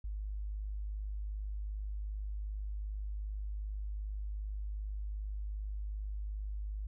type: tone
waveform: sine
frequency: 51.3 Hz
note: G#1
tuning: 21 cents flat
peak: -36 dBFS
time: 0.04-6.87 s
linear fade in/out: 5 ms
effects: none